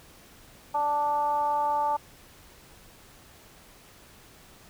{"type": "tone with frequency modulation", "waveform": "sine", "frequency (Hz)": 880, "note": "A5", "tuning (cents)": 0, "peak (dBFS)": -23, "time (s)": [0.74, 1.97], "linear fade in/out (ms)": 10, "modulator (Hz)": 295, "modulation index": 0.6, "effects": ["pink hiss -53 dBFS RMS until 4.69 s"]}